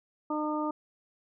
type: harmonic tone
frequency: 303.5 Hz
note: D#4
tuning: 43 cents flat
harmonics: 1 / 2 / 3 / 4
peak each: -31 / -36 / -35 / -36 dBFS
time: 0.3-0.71 s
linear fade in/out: 5 ms
effects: none